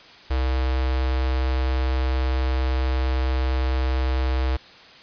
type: tone with notch filter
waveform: square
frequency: 64.6 Hz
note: C2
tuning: 21 cents flat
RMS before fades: -22 dBFS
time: 0.3-4.57 s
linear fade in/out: 10 ms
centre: 190 Hz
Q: 1.3
effects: white hiss -46 dBFS RMS until 5.02 s + resampled to 11025 Hz